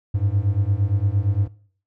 triangle beating tone pair, 95.8 / 104.5 Hz, G2 / G#2, -39 / +11 cents, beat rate 8.7 Hz, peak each -19 / -19 dBFS, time 0.14-1.48 s, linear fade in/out 10 ms, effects noise-tail reverb RT60 0.5 s tail -20 dB re dry

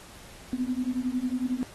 sine beating tone pair, 246.9 / 257.9 Hz, B3 / C4, 0 / -25 cents, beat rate 11 Hz, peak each -29 dBFS, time 0.53-1.63 s, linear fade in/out 0 ms, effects pink hiss -49 dBFS RMS until 1.74 s + AAC 32 kbps

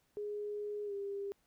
sine tone with pitch glide, 415.3 to 399.5 Hz, G#4 to G4, 0 to +33 cents, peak -37 dBFS, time 0.17-1.32 s, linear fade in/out 0 ms, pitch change -67 cents, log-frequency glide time 0.85-0.93 s, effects pink hiss -75 dBFS RMS until 1.46 s

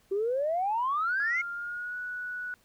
sine exponential sweep, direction up, 378.7 to 2198 Hz, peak -25 dBFS, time 0.11-1.42 s, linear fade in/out 10 ms
sine tone with pitch glide, 1396.9 to 1474 Hz, F6 to F#6, 0 to -7 cents, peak -33 dBFS, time 1.2-2.54 s, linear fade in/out 0 ms, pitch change +93 cents, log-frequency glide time 1.52-1.97 s
effects tanh soft clip ceiling -20 dBFS + pink hiss -65 dBFS RMS until 2.64 s

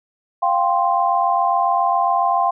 sine chord, F suspended second, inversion none, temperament just, 698.5 / 785.8 / 1047.7 Hz, F5 / G5 / C6, 0 / +4 / +2 cents, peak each -19 dBFS, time 0.42-2.51 s, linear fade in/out 10 ms, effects none

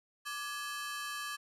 sawtooth ring-modulated tone, 1427 Hz, F6, 37 cents sharp, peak -31 dBFS, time 0.25-1.37 s, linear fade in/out 20 ms, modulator 254 Hz, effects resampled to 32000 Hz

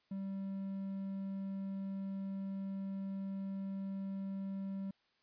triangle tone, 194.4 Hz, G3, 14 cents flat, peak -36 dBFS, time 0.11-4.91 s, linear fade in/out 5 ms, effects white hiss -75 dBFS RMS until 5.22 s + resampled to 11025 Hz

